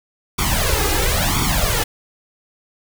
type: noise with flanger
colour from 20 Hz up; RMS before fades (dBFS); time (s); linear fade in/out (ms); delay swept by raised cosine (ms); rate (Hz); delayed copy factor
pink; -18; 0.38-1.84; 10; 0.87 to 2.47; 0.98; +1
effects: none